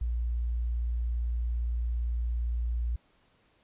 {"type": "tone", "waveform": "sine", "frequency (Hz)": 58.8, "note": "A#1", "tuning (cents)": 16, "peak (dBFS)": -27, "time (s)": [0.01, 2.96], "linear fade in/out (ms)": 5, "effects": ["pink hiss -67 dBFS RMS until 3.63 s", "resampled to 8000 Hz"]}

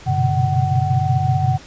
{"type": "tone cluster", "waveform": "sine", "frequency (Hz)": [97.2, 123.2, 128.8, 144.1, 752], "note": ["G2", "B2", "C3", "D3", "F#5"], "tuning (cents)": [-14, -4, -27, -33, 28], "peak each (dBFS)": -21, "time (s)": [0.06, 1.58], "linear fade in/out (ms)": 20, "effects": ["pink hiss -41 dBFS RMS until 1.66 s", "resampled to 16000 Hz"]}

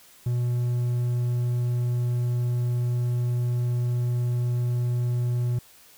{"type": "tone", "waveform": "triangle", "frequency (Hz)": 121.7, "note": "B2", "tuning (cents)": -25, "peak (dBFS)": -20, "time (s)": [0.26, 5.59], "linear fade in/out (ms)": 5, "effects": ["white hiss -53 dBFS RMS until 5.97 s"]}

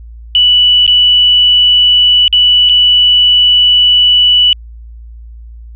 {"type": "tone with dropouts", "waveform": "sine", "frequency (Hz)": 2960, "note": "F#7", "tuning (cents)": 0, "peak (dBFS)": -4, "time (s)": [0.35, 4.53], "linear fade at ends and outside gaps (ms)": 1, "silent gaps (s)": [[0.865, 0.877], [2.28, 2.327], [2.69, 2.695]], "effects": ["added 57 Hz sine -28 dBFS peak until 5.75 s"]}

